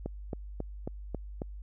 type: click train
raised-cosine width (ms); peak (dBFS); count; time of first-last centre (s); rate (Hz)
2; -21; 6; 0.06-1.419; 3.68
effects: added 50 Hz sine -40 dBFS peak until 1.62 s